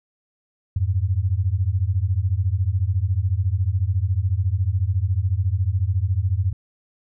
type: beating tone pair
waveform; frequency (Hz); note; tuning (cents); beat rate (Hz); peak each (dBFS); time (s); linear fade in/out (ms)
sine; 87.31 / 101.31; F2 / G#2; 0 / -42; 14; -21; 0.76-6.53; 5
effects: none